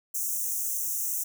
white high-pass noise, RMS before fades -30 dBFS, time 0.14-1.24 s, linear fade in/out 10 ms, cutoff 5800 Hz, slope 96 dB/octave, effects none

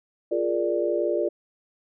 sine chord, Bb dominant seventh, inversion second, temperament equal, 349.2 / 415.3 / 466.2 / 587.3 Hz, F4 / Ab4 / Bb4 / D5, 0 / 0 / 0 / 0 cents, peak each -26 / -29 / -29 / -26 dBFS, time 0.31-1.29 s, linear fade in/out 10 ms, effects none

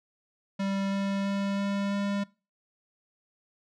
square tone with pitch steps, 196 / 197.14 / 198.28 / 199.43 / 200.6 Hz, G3 / G3 / G3 / G3 / G3, 0 / +10 / +20 / +30 / +40 cents, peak -28 dBFS, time 0.59-2.24 s, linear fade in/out 10 ms, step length 330 ms, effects noise-tail reverb RT60 0.3 s tail -21 dB re dry + low-pass 5000 Hz 12 dB/octave

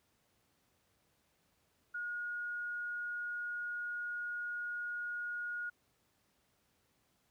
sine tone, 1440 Hz, F#6, 47 cents flat, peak -37 dBFS, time 1.94-5.7 s, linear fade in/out 10 ms, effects pink hiss -75 dBFS RMS until 7.3 s + high-pass 60 Hz 12 dB/octave

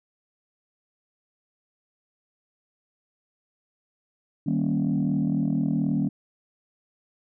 sine chord, Eb dominant seventh, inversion none, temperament equal with one note detuned, 155.56 / 194.76 / 233.1 / 277.2 Hz, Eb3 / G3 / Bb3 / Db4, 0 / -11 / 0 / 0 cents, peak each -26 dBFS, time 4.46-6.09 s, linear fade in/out 10 ms, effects tanh soft clip ceiling -16 dBFS

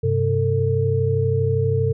sine tone cluster, 98.8 / 131.3 / 448.2 Hz, G2 / C3 / A4, +14 / +6 / +32 cents, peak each -21 dBFS, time 0.03-1.93 s, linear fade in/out 10 ms, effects none

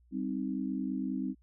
sine chord, C minor, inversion second, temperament equal, 196 / 261.6 / 311.1 Hz, G3 / C4 / Eb4, 0 / 0 / 0 cents, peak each -36 / -34 / -38 dBFS, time 0.11-1.35 s, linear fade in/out 50 ms, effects added 60 Hz sine -61 dBFS peak until 1.42 s

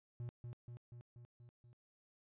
triangle tone with echo, 120 Hz, B2, 49 cents flat, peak -40 dBFS, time 0.2-0.29 s, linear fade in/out 0 ms, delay 240 ms, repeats 6, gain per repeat -3 dB, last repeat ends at 1.73 s, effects resampled to 8000 Hz

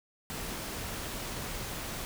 pink noise, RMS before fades -38 dBFS, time 0.3-2.05 s, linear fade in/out 0 ms, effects none

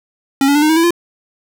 square tone with pitch steps, 273.3 / 284.1 / 295.3 / 306.9 / 319.1 / 331.6 / 344.7 Hz, C#4 / C#4 / D4 / D#4 / D#4 / E4 / F4, -24 / +43 / +10 / -24 / +44 / +10 / -23 cents, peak -10 dBFS, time 0.41-0.907 s, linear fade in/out 2 ms, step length 71 ms, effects none

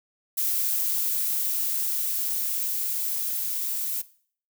violet noise with level ramp, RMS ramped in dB -25 to -29 dBFS, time 0.37-4.02 s, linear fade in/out 10 ms, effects noise-tail reverb RT60 0.5 s tail -18 dB re dry

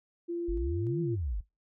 sine tone with tremolo, 343.1 Hz, F4, 31 cents flat, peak -31 dBFS, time 0.28-1.16 s, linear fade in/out 20 ms, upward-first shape square, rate 1.7 Hz, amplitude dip 25%
sine exponential two-way sweep, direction up then down, 43.65 to 169.7 to 43.65 Hz, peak -30 dBFS, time 0.48-1.41 s, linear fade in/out 10 ms, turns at 1.01 s
effects noise-tail reverb RT60 0.2 s tail -20 dB re dry

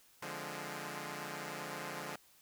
5% pulse chord, D half-diminished seventh, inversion none, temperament equal, 146.83 / 174.61 / 207.7 / 261.6 Hz, D3 / F3 / Ab3 / C4, 0 / 0 / 0 / 0 cents, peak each -34 / -35 / -35 / -40 dBFS, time 0.22-2.16 s, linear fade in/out 5 ms, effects white hiss -65 dBFS RMS until 2.41 s

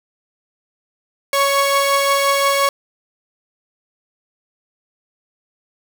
sawtooth tone pair together, 557.2 / 1108.7 Hz, C#5 / C#6, +9 / 0 cents, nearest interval octave, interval 1191 cents, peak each -13 dBFS, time 1.33-2.69 s, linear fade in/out 2 ms, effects none

